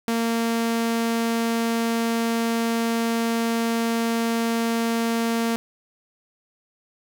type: tone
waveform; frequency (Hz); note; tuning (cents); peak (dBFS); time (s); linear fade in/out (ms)
sawtooth; 230; A#3; -23; -17; 0.08-5.56; 0
effects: none